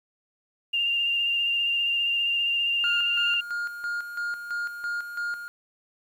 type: tone with vibrato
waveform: sine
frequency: 2794 Hz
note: F7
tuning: in tune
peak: -22 dBFS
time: 0.73-3.41 s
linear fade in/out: 10 ms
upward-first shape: triangle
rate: 15 Hz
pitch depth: 24 cents each way
type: tone with tremolo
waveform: triangle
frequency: 1417 Hz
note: F6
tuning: 25 cents sharp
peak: -25 dBFS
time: 2.84-5.48 s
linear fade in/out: 0 ms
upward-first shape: square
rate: 3 Hz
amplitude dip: 60%
effects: 9-bit